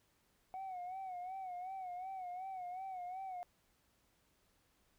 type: tone with vibrato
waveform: sine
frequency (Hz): 741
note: F#5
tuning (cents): +2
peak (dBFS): -40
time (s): 0.54-3.43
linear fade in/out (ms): 0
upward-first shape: sine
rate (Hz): 2.7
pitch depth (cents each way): 75
effects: tanh soft clip ceiling -40 dBFS + pink hiss -75 dBFS RMS until 4.98 s